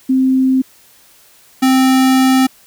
sine / square tone pair in turn, 261.6 / 261.6 Hz, C4 / C4, 0 / 0 cents, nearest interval unison, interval 0 cents, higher neither, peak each -9 dBFS, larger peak neither, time 0.09-0.62 / 1.62-2.47 s, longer second, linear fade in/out 10 ms, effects white hiss -47 dBFS RMS until 2.66 s

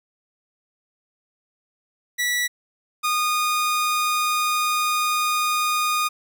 sawtooth tone pair in turn, 1950 / 1228.4 Hz, B6 / D#6, -23 / -23 cents, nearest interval minor sixth, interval 800 cents, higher first, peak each -17 / -16 dBFS, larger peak second, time 2.18-2.48 / 3.03-6.09 s, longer second, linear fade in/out 20 ms, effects none

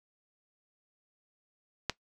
click, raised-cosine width 0.2 ms, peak -11 dBFS, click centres 1.897 s, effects noise-tail reverb RT60 0.1 s tail -19 dB re dry

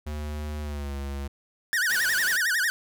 square tone with pitch glide, 75.1 to 69.67 Hz, D2 to C#2, +39 to +9 cents, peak -31 dBFS, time 0.06-1.28 s, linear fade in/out 10 ms, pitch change -130 cents, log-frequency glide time 0.61-0.94 s
45% pulse tone with vibrato, 1661.2 Hz, G#6, in tune, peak -22 dBFS, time 1.73-2.7 s, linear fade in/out 0 ms, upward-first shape sine, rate 11 Hz, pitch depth 230 cents each way
white noise, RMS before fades -35 dBFS, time 1.89-2.37 s, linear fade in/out 10 ms
effects none

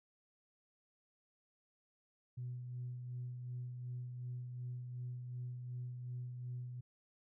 sine tone with tremolo, 123.8 Hz, B2, 5 cents sharp, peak -39 dBFS, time 2.37-6.81 s, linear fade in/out 10 ms, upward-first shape sine, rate 2.7 Hz, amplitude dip 40%, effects tanh soft clip ceiling -36 dBFS

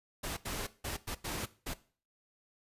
pink noise bursts at uneven times, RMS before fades -38 dBFS, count 6, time 0.23-0.37 / 0.45-0.67 / 0.84-0.97 / 1.07-1.15 / 1.24-1.46 / 1.66-1.74 s, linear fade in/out 10 ms, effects noise-tail reverb RT60 0.4 s tail -17 dB re dry + resampled to 32000 Hz

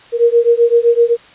sine beating tone pair, 466.2 / 474 Hz, A#4 / A#4, 0 / +29 cents, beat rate 7.8 Hz, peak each -11 dBFS, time 0.12-1.17 s, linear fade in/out 50 ms, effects white hiss -42 dBFS RMS until 1.34 s + resampled to 8000 Hz

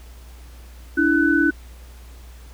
sine tone cluster, 289.9 / 328.4 / 1499 Hz, D4 / E4 / F#6, -22 / -6 / +22 cents, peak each -19 dBFS, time 0.97-1.51 s, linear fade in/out 10 ms, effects added 60 Hz sine -39 dBFS peak until 2.53 s + pink hiss -50 dBFS RMS until 2.53 s

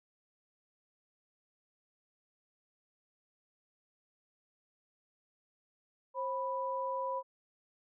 sine tone pair together, 533 / 987.8 Hz, C5 / B5, +32 / 0 cents, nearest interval major seventh, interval 1068 cents, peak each -37 / -35 dBFS, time 6.14-7.23 s, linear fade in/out 50 ms, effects none

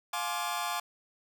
sawtooth chord, D half-diminished seventh, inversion first, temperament just, 704.8 / 845.8 / 1057.2 / 1174.7 Hz, F5 / Ab5 / C6 / D6, +16 / +31 / +18 / 0 cents, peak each -33 dBFS, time 0.13-0.8 s, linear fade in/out 5 ms, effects none

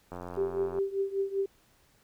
click train, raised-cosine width 1 ms, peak -26 dBFS, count 60, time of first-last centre 0.12-0.787 s, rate 88.5 Hz
sine tone with tremolo, 392 Hz, G4, in tune, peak -24 dBFS, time 0.37-1.46 s, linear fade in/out 5 ms, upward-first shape triangle, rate 5.1 Hz, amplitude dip 90%
effects pink hiss -65 dBFS RMS until 2.03 s

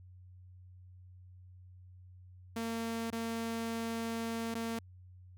sawtooth tone with dropouts, 228.4 Hz, A#3, 35 cents flat, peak -31 dBFS, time 2.56-4.79 s, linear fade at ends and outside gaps 5 ms, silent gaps 3.104-3.126 / 4.543-4.55 s, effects added 91 Hz sine -52 dBFS peak until 5.37 s

